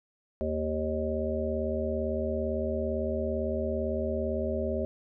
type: harmonic tone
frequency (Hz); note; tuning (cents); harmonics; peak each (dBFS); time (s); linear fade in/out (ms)
77.78; D#2; 0; 1 / 3 / 5 / 7 / 8; -34 / -34 / -34 / -34 / -34; 0.41-4.85; 0
effects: none